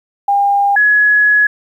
sine tone pair in turn, 804 / 1686 Hz, G5 / G#6, +44 / +26 cents, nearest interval octave + minor second, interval 1282 cents, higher second, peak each -9 / -7 dBFS, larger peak second, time 0.28-0.76 / 0.76-1.47 s, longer second, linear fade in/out 5 ms, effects 8-bit

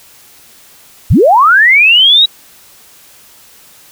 sine linear sweep, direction up, 46.47 to 3889 Hz, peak -3 dBFS, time 1.1-2.26 s, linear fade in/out 10 ms, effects white hiss -41 dBFS RMS until 3.91 s

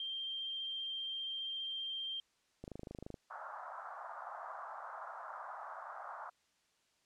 sine tone with vibrato, 3168 Hz, G7, 18 cents sharp, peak -38 dBFS, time 0-2.2 s, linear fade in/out 2 ms, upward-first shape triangle, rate 15 Hz, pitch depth 12 cents each way
click train, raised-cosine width 2 ms, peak -32 dBFS, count 14, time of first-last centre 2.64-3.142 s, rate 25.9 Hz
white band-pass noise, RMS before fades -47 dBFS, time 3.3-6.3 s, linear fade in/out 10 ms, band 640 to 1400 Hz, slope 48 dB/octave
effects white hiss -75 dBFS RMS until 7.05 s + low-pass 7000 Hz 12 dB/octave

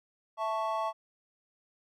triangle chord, A major, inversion second, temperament equal, 659.3 / 880 / 1108.7 Hz, E5 / A5 / C#6, 0 / 0 / 0 cents, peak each -32 dBFS, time 0.37-0.93 s, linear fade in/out 50 ms, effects none

